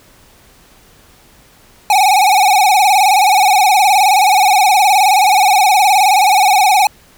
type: tone with vibrato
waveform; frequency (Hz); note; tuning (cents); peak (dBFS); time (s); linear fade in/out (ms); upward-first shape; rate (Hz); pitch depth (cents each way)
square; 793; G5; +20; -8; 1.9-6.87; 2; sine; 19; 130
effects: pink hiss -46 dBFS RMS until 7.17 s